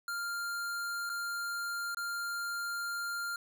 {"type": "tone with dropouts", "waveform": "square", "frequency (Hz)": 1396.9, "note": "F6", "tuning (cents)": 0, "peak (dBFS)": -35, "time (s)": [0.08, 3.36], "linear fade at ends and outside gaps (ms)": 2, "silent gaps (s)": [[1.094, 1.098], [1.947, 1.97]], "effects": []}